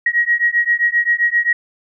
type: beating tone pair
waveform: sine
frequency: 1893 / 1900.6 Hz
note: A#6 / A#6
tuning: +26 / +33 cents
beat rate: 7.6 Hz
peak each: -16 dBFS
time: 0.06-1.53 s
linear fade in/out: 5 ms
effects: none